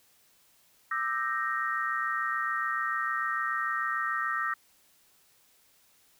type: chord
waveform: sine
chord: E half-diminished seventh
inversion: third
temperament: equal with one note detuned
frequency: 1191.7 / 1318.5 / 1568 / 1864.7 Hz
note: D6 / E6 / G6 / Bb6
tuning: +25 / 0 / 0 / 0 cents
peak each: -34 / -32 / -37 / -32 dBFS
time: 0.91-4.54 s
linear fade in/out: 5 ms
effects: white hiss -64 dBFS RMS until 6.19 s